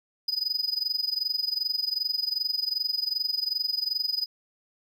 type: tone with amplitude modulation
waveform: triangle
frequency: 4978 Hz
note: D#8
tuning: in tune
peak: -21 dBFS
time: 0.28-4.26 s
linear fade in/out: 5 ms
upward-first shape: sine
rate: 22.6 Hz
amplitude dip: 90%
effects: none